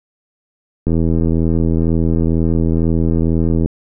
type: click train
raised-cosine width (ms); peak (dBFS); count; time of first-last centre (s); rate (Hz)
3; -4; 230; 0.87-3.659; 82.1
effects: none